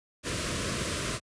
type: band-stop noise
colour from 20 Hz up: pink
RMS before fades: -31 dBFS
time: 0.23-1.2 s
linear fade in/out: 50 ms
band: 680 to 990 Hz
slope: 96 dB/octave
effects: high-pass 60 Hz 12 dB/octave + resampled to 22050 Hz